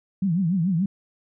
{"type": "tone with vibrato", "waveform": "sine", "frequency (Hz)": 178.2, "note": "F3", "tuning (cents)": 35, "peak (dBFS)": -19, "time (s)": [0.22, 0.86], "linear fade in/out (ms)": 5, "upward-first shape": "triangle", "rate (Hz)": 6.9, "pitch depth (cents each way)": 230, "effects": []}